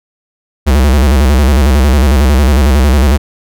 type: tone with vibrato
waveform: square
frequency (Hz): 68.6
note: C#2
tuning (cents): -17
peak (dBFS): -6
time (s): 0.66-3.18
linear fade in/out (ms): 20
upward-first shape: square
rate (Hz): 11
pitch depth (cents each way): 120
effects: none